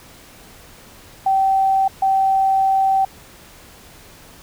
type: tone bursts at uneven times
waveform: sine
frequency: 773 Hz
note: G5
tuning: 24 cents flat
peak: -13 dBFS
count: 2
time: 1.26-1.88 / 2.02-3.05 s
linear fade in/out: 5 ms
effects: pink hiss -44 dBFS RMS until 4.42 s